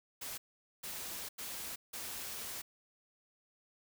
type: noise bursts at uneven times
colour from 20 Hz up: white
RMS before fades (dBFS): -43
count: 4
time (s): 0.21-0.38 / 0.83-1.29 / 1.38-1.76 / 1.93-2.62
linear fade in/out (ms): 10
effects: none